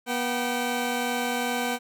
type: tone pair together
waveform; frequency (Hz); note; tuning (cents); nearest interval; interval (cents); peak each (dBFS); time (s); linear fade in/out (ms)
15% pulse; 242.5 / 770; B3 / G5; -31 / -31; octave + minor sixth; 2000; -21 / -23; 0.06-1.79; 50
effects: none